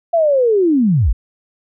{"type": "linear sweep", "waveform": "sine", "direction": "down", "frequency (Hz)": [690, 36], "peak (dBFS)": -10, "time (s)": [0.13, 1.13], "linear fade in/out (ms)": 10, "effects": []}